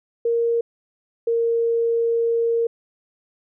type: tone pair in turn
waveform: sine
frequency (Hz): 466.2 / 463.2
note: A#4 / A#4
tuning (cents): 0 / -11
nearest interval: unison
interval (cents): 11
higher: first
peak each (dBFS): -17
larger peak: neither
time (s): 0.25-0.61 / 1.27-2.67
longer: second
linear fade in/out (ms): 5
effects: none